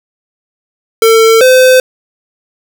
square tone pair in turn, 449.4 / 513 Hz, A4 / C5, +37 / -34 cents, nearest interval major second, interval 229 cents, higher second, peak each -4 / -3 dBFS, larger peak second, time 1.02-1.41 / 1.41-1.8 s, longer neither, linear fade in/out 2 ms, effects none

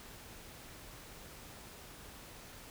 silence, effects pink hiss -52 dBFS RMS until 2.7 s

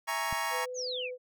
25% pulse chord, A# half-diminished seventh, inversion second, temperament equal, 659.3 / 830.6 / 932.3 / 1108.7 Hz, E5 / G#5 / A#5 / C#6, 0 / 0 / 0 / 0 cents, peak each -36 / -34 / -30 / -32 dBFS, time 0.07-0.66 s, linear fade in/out 20 ms
click, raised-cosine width 5 ms, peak -27 dBFS, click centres 0.327 s
sine tone, 502 Hz, B4, 28 cents sharp, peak -36 dBFS, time 0.5-1.18 s, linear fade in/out 50 ms
sine exponential sweep, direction down, 6820 to 2217 Hz, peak -34 dBFS, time 0.74-1.11 s, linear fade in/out 50 ms
effects none

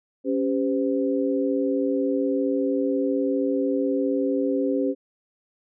sine tone cluster, 276.5 / 395.3 / 511 Hz, C#4 / G4 / C5, -4 / +15 / -41 cents, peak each -23 / -27 / -26 dBFS, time 0.24-4.95 s, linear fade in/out 50 ms, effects none

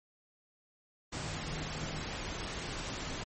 sine tone in noise, 153.5 Hz, D#3, 23 cents flat, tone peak -43 dBFS, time 1.14-2.03 s, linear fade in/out 10 ms, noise pink, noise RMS -39 dBFS, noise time 1.12-3.24 s, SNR -7 dB, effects MP3 32 kbps

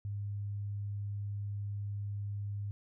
sine tone, 101.7 Hz, G#2, 36 cents flat, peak -35 dBFS, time 0.05-2.71 s, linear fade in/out 0 ms, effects none

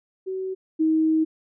sine tone pair in turn, 377.8 / 316.9 Hz, F#4 / D#4, +36 / +32 cents, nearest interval minor third, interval 304 cents, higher first, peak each -26 / -17 dBFS, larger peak second, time 0.26-0.55 / 0.79-1.25 s, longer second, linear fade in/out 20 ms, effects none

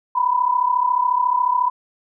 sine tone pair together, 965.9 / 1000 Hz, B5 / B5, -39 / +21 cents, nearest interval minor second, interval 60 cents, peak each -20 / -17 dBFS, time 0.15-1.7 s, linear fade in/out 10 ms, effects none

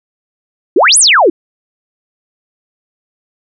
sine exponential two-way sweep, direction up then down, 299.6 to 11175 to 299.6 Hz, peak -4 dBFS, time 0.76-1.3 s, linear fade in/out 5 ms, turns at 0.98 s, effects none

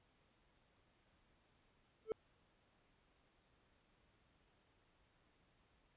triangle tone with exponential growth, 440 Hz, A4, in tune, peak -30 dBFS, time 2.05-2.12 s, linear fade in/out 1 ms, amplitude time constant 15 ms, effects pink hiss -75 dBFS RMS until 5.96 s + resampled to 8000 Hz

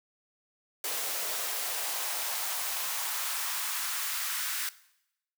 white noise with high-pass filter sweep, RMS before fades -33 dBFS, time 0.84-4.69 s, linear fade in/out 2 ms, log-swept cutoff 470 to 1500 Hz, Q 1.6, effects noise-tail reverb RT60 0.8 s tail -18 dB re dry

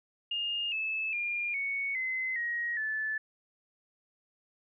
sine tone with pitch steps, 2831 / 2611 / 2408 / 2221 / 2049 / 1889.5 / 1742.7 Hz, F7 / E7 / D7 / C#7 / C7 / A#6 / A6, +23 / -17 / +43 / +3 / -37 / +23 / -17 cents, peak -30 dBFS, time 0.31-3.18 s, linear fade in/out 5 ms, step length 410 ms, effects none

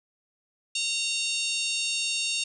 harmonic tone with a mistuned harmonic, 922 Hz, A#5, 19 cents flat, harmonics 3 / 4 / 5 / 6 / 7 / 8 / 9 / 10, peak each -30 / -32 / -34 / -36 / -37 / -38 / -39 / -40 dBFS, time 0.75-2.44 s, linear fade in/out 5 ms, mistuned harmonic 5, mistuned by -47 cents, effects none

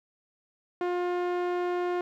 sawtooth tone with low-pass filter, 355.3 Hz, F4, 30 cents sharp, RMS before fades -29 dBFS, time 0.81-2.01 s, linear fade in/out 2 ms, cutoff 1800 Hz, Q 0.53, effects 11-bit

